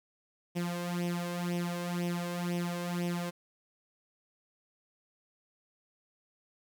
sawtooth tone with flanger, 174.61 Hz, F3, in tune, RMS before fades -34 dBFS, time 0.55-3.31 s, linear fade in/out 20 ms, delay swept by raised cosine 0.34 to 1.94 ms, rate 2 Hz, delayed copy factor +0.75, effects 11-bit

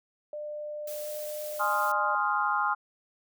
sine tone with pitch glide, 598 to 602.5 Hz, D5 to D5, +31 to +44 cents, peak -34 dBFS, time 0.33-2.15 s, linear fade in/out 2 ms, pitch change +13 cents, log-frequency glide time 1.02-1.08 s
blue noise, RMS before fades -42 dBFS, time 0.87-1.92 s, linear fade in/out 5 ms
sine chord, F minor seventh, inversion first, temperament equal, 830.6 / 1046.5 / 1244.5 / 1396.9 Hz, Ab5 / C6 / Eb6 / F6, 0 / 0 / 0 / 0 cents, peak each -30 dBFS, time 1.59-2.75 s, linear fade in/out 20 ms
effects none

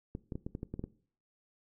clicks, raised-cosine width 3 ms, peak -25 dBFS, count 9, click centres 0.151 / 0.322 / 0.355 / 0.465 / 0.551 / 0.631 / 0.74 / 0.794 / 0.84 s, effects noise-tail reverb RT60 0.5 s tail -19 dB re dry

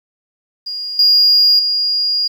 sine tone with level steps, 4847 Hz, D#8, 46 cents flat, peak -21 / -6 / -13 dBFS, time 0.66-2.28 s, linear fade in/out 10 ms, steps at 0.99 / 1.59 s, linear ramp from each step 2 ms, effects tanh soft clip ceiling -4 dBFS + 8-bit

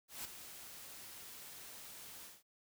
white noise with ADSR envelope, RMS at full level -43 dBFS, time 0.08-2.43 s, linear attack 170 ms, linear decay 5 ms, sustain -9 dB, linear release 190 ms, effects none

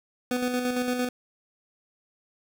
25% pulse tone with tremolo, 248.8 Hz, B3, 13 cents sharp, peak -20 dBFS, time 0.31-1.09 s, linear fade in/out 2 ms, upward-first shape square, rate 8.8 Hz, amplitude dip 40%, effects none

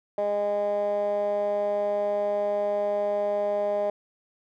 15% pulse tone with band-pass filter, 205.1 Hz, G#3, 21 cents flat, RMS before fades -26 dBFS, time 0.18-3.9 s, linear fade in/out 2 ms, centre 620 Hz, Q 4, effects none

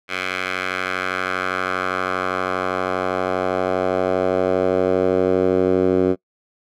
10% pulse tone with band-pass filter sweep, 92.5 Hz, F#2, in tune, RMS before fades -20 dBFS, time 0.08-6.16 s, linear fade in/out 50 ms, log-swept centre 2200 to 360 Hz, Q 1.7, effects noise-tail reverb RT60 0.1 s tail -24 dB re dry

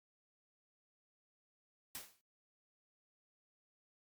white noise with exponential decay, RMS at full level -42 dBFS, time 1.95-2.21 s, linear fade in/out 0 ms, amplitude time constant 56 ms, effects noise-tail reverb RT60 0.1 s tail -19 dB re dry + MP3 96 kbps

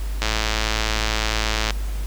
click train, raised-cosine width 0.2 ms, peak -4 dBFS, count 163, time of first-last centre 0.22-1.706 s, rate 109 Hz, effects added 50 Hz sine -23 dBFS peak until 2.06 s + pink hiss -40 dBFS RMS until 2.06 s

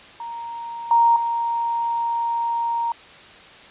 sine tone with level steps, 932.3 Hz, A#5, in tune, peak -29 / -12 / -20 dBFS, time 0.2-2.92 s, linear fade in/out 2 ms, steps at 0.91 / 1.16 s, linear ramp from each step 2 ms, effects white hiss -44 dBFS RMS until 3.7 s + resampled to 8000 Hz

